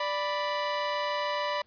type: tone pair together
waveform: sawtooth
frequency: 587.3 / 987.8 Hz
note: D5 / B5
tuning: 0 / 0 cents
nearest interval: major sixth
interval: 900 cents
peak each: -27 dBFS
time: 0-1.62 s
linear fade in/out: 5 ms
effects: pink hiss -66 dBFS RMS until 1.66 s + resampled to 11025 Hz